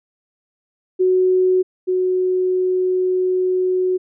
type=tone pair in turn; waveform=sine; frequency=370 / 368.6 Hz; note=F#4 / F#4; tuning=0 / -7 cents; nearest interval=unison; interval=7 cents; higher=first; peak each=-12 / -15 dBFS; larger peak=first; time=0.99-1.63 / 1.87-3.98 s; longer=second; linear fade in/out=20 ms; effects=none